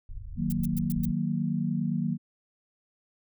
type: low-pass noise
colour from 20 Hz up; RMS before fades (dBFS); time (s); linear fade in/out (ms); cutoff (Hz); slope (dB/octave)
pink; -38; 0.09-1.12; 5; 110; 48
type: chord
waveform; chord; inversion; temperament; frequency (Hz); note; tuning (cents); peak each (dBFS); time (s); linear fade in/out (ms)
sine; D# minor; none; equal; 155.56 / 185 / 233.1; D#3 / F#3 / A#3; 0 / 0 / 0; -30; 0.36-2.18; 50
type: noise bursts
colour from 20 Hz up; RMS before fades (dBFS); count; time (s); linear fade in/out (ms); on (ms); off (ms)
violet; -38; 5; 0.5-1.055; 2; 23; 110
effects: none